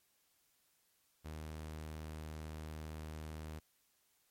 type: tone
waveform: sawtooth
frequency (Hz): 77.78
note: D#2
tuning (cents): 0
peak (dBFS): -40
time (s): 1.24-3.6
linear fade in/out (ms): 20
effects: white hiss -75 dBFS RMS until 4.3 s + MP3 64 kbps